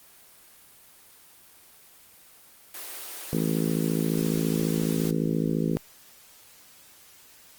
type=high-pass noise; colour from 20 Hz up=white; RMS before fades=-38 dBFS; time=2.74-5.11 s; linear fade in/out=5 ms; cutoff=300 Hz; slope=48 dB/octave
type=harmonic tone; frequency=54.5 Hz; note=A1; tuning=16 cents flat; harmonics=3 / 4 / 5 / 6 / 7 / 8 / 9; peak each=-27 / -29 / -30 / -33 / -34 / -35 / -38 dBFS; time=3.33-5.77 s; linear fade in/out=0 ms
effects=white hiss -53 dBFS RMS until 7.58 s + Opus 24 kbps